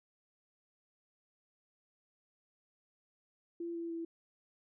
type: tone with pitch steps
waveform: sine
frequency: 340 / 336.1 / 332.2 Hz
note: F4 / E4 / E4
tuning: -46 / +34 / +13 cents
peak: -37 dBFS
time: 3.6-4.05 s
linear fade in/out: 5 ms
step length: 150 ms
effects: none